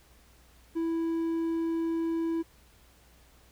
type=tone; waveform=triangle; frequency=329.6 Hz; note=E4; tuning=in tune; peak=-25 dBFS; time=0.75-2.43 s; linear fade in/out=20 ms; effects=added 60 Hz sine -59 dBFS peak until 3.51 s + pink hiss -61 dBFS RMS until 3.51 s